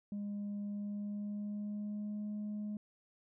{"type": "tone with pitch glide", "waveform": "sine", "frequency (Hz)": [204.2, 209.3], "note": ["G#3", "G#3"], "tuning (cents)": [-29, 14], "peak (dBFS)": -35, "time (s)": [0.12, 2.77], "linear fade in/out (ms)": 2, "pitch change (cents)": 43, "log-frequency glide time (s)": [0.63, 2.27], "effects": ["tanh soft clip ceiling -36 dBFS"]}